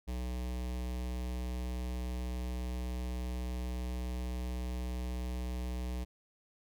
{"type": "tone with notch filter", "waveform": "square", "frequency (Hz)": 61.74, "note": "B1", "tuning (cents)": 0, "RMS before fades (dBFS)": -37, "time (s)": [0.07, 6.05], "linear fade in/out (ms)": 20, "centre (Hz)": 1400, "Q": 1.9, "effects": []}